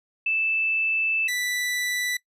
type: tone pair in turn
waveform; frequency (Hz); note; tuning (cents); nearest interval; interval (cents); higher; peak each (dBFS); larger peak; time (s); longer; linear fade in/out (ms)
sine / sawtooth; 2637 / 1975.5; E7 / B6; 0 / 0; perfect fourth; 500; first; -21; neither; 0.26-1.28 / 1.28-2.17; first; 5
effects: noise-tail reverb RT60 0.1 s tail -21 dB re dry + resampled to 32000 Hz